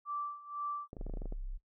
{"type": "tone with tremolo", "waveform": "sine", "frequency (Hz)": 1168, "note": "D6", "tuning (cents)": -10, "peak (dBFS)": -34, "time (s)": [0.05, 0.88], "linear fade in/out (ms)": 50, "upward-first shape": "sine", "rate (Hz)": 2, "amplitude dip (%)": 85}
{"type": "clicks", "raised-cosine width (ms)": 2, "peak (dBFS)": -31, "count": 10, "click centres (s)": [0.931, 0.968, 1.012, 1.066, 1.097, 1.138, 1.172, 1.219, 1.257, 1.324]}
{"type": "tone", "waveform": "sine", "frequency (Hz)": 32.74, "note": "C1", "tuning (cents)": 2, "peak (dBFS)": -37, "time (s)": [0.98, 1.58], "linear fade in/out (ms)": 20}
{"effects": ["noise-tail reverb RT60 0.1 s tail -18 dB re dry"]}